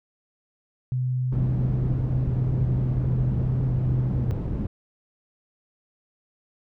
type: tone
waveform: sine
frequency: 126.9 Hz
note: B2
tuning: 47 cents sharp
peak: -22 dBFS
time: 0.92-4.31 s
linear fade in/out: 0 ms
type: low-pass noise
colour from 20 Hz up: white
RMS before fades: -28 dBFS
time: 1.32-4.67 s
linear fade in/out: 5 ms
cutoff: 160 Hz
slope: 12 dB/octave
effects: none